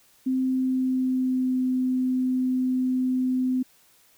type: tone with pitch glide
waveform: sine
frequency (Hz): 259.8 to 255.8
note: C4 to C4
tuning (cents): -12 to -39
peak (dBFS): -21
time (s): 0.26-3.63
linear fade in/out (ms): 10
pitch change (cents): -27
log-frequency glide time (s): 0.43-1.62
effects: white hiss -59 dBFS RMS until 4.17 s